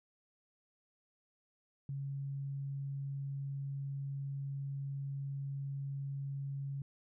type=tone; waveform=sine; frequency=138.59 Hz; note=C#3; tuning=in tune; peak=-37 dBFS; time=1.89-6.82 s; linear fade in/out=2 ms; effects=none